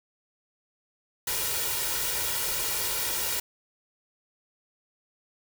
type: noise with comb filter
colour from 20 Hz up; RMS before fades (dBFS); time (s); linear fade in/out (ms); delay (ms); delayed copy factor
white; -29; 1.27-3.4; 5; 2.1; +0.7
effects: none